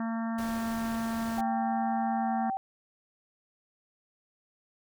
harmonic tone, 227.4 Hz, A#3, 43 cents flat, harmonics 1 / 3 / 4 / 5 / 6 / 7 / 8, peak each -30 / -40 / -42 / -44 / -46 / -47 / -48 dBFS, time 0-2.5 s, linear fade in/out 2 ms
pink noise, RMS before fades -43 dBFS, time 0.38-1.41 s, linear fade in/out 5 ms
sine tone with pitch glide, 784 to 772.3 Hz, G5 to G5, 0 to -26 cents, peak -29 dBFS, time 1.38-2.57 s, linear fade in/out 0 ms, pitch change -26 cents, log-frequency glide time 2.2-2.27 s
effects none

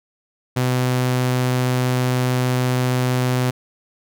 sawtooth tone, 126.4 Hz, B2, 41 cents sharp, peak -13 dBFS, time 0.56-3.51 s, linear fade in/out 10 ms, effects none

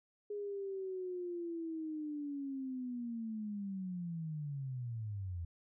sine linear sweep, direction down, 415.3 to 82.41 Hz, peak -38 dBFS, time 0.3-5.45 s, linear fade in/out 5 ms, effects none

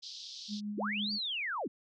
white band-pass noise, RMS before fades -46 dBFS, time 0.02-0.61 s, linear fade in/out 20 ms, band 3400 to 5400 Hz, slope 48 dB/octave
sine tone with tremolo, 207.7 Hz, G#3, in tune, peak -34 dBFS, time 0.48-1.19 s, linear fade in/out 50 ms, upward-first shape sine, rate 6 Hz, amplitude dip 40%
sine linear two-way sweep, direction up then down, 160 to 4700 to 160 Hz, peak -33 dBFS, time 0.77-1.68 s, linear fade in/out 10 ms, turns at 1.13 s
effects none

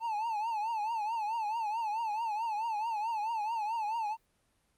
triangle tone with vibrato, 880 Hz, A5, in tune, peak -29 dBFS, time 0-4.17 s, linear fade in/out 50 ms, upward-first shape triangle, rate 4.6 Hz, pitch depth 130 cents each way, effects pink hiss -73 dBFS RMS until 4.77 s + Opus 32 kbps

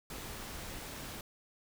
pink noise, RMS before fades -44 dBFS, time 0.1-1.21 s, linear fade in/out 2 ms, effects none

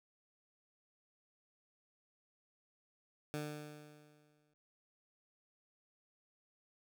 15% pulse tone with exponential decay, 150 Hz, D3, 37 cents sharp, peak -31 dBFS, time 3.34-4.54 s, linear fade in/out 0 ms, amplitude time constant 260 ms, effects none

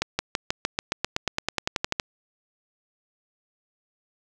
accelerating click train, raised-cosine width 0.2 ms, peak -6 dBFS, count 18, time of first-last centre 0.02-1.998 s, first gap 170 ms, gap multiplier 0.95, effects 8-bit

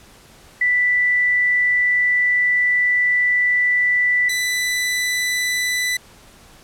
sine / sawtooth tone pair in turn, 1975.5 / 1989.2 Hz, B6 / B6, 0 / +12 cents, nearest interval unison, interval 12 cents, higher second, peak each -14 / -15 dBFS, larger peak first, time 0.61-4.29 / 4.29-5.97 s, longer first, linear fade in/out 5 ms, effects pink hiss -47 dBFS RMS until 6.63 s + low-pass 12000 Hz 12 dB/octave

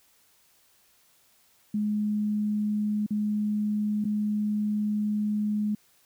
sine tone with dropouts, 210 Hz, G#3, 19 cents sharp, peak -24 dBFS, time 1.74-5.75 s, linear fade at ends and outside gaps 5 ms, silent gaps 3.064-3.106 / 4.043-4.051 s, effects white hiss -63 dBFS RMS until 6.05 s

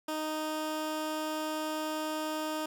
15% pulse tone, 310.1 Hz, D#4, 6 cents flat, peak -26 dBFS, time 0.08-2.66 s, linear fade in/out 5 ms, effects none

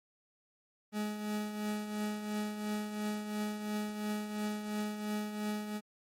40% pulse tone with tremolo, 210.5 Hz, G#3, 24 cents sharp, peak -31 dBFS, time 0.92-5.81 s, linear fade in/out 50 ms, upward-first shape triangle, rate 2.9 Hz, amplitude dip 60%, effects MP3 64 kbps

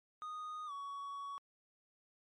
triangle tone with pitch glide, 1238 to 1122.2 Hz, D#6 to C#6, -9 to +21 cents, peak -40 dBFS, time 0.22-1.38 s, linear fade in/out 0 ms, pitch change -170 cents, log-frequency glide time 0.66-0.72 s, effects MP3 48 kbps

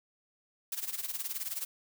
blue noise with tremolo, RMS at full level -34 dBFS, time 0.72-1.65 s, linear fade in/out 2 ms, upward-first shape sine, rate 19 Hz, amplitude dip 80%, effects none

